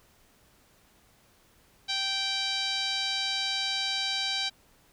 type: tone with low-pass filter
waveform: 5% pulse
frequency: 780 Hz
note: G5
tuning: 9 cents flat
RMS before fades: -30 dBFS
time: 1.88-4.5 s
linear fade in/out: 20 ms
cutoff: 4100 Hz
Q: 3
effects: pink hiss -62 dBFS RMS until 4.92 s